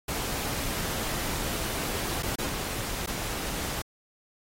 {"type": "noise with dropouts", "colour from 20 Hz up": "pink", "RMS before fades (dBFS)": -32, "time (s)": [0.08, 3.82], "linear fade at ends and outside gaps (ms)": 5, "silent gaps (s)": [[2.226, 2.23], [2.358, 2.384], [3.062, 3.073]], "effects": ["AAC 48 kbps"]}